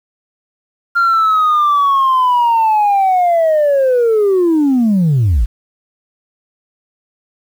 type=linear sweep; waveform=sine; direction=down; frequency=1396.9 to 43.65 Hz; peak=-7 dBFS; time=0.95-5.46 s; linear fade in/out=20 ms; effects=tanh soft clip ceiling -7 dBFS + 7-bit